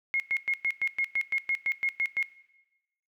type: tone bursts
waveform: sine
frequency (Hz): 2157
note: C#7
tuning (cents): -48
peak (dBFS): -24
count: 13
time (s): 0.14-2.227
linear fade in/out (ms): 0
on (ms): 59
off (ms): 110
effects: noise-tail reverb RT60 1.0 s tail -18 dB re dry